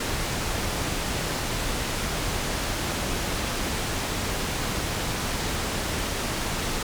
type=low-pass noise; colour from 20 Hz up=pink; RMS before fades=-28 dBFS; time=0-6.83 s; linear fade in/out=5 ms; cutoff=9600 Hz; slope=12 dB/octave; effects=none